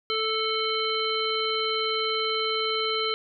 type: harmonic tone with a mistuned harmonic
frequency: 440 Hz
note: A4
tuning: in tune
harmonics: 1 / 3 / 5 / 7 / 9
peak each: -29 / -30 / -34 / -30 / -31 dBFS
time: 0.1-3.14 s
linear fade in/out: 0 ms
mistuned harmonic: 9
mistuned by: +52 cents
effects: none